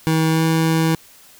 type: tone with pitch glide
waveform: 25% pulse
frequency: 160 to 161.77 Hz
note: D#3 to E3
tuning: +49 to -32 cents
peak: -11 dBFS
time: 0.07-0.95 s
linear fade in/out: 0 ms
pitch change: +19 cents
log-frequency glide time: 0.29-0.43 s
effects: white hiss -47 dBFS RMS until 1.39 s